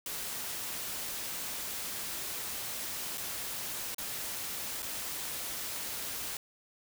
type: noise with dropouts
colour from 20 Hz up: white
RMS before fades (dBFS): -38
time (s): 0.06-6.37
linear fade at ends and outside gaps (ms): 2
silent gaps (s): 3.175-3.179 / 3.946-3.982 / 4.822-4.827
effects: none